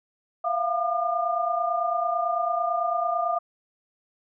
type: tone cluster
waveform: sine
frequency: 678 / 707 / 1206 Hz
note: E5 / F5 / D6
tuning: +49 / +21 / +46 cents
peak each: -27 dBFS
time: 0.44-3.39 s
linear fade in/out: 10 ms
effects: none